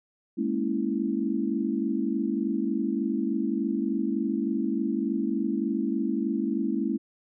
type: chord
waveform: sine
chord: A# half-diminished seventh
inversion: third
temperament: equal with one note detuned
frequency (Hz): 207.7 / 231.1 / 277.2 / 329.6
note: G#3 / A#3 / C#4 / E4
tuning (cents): 0 / -15 / 0 / 0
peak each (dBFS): -30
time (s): 0.37-6.98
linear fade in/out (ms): 20
effects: none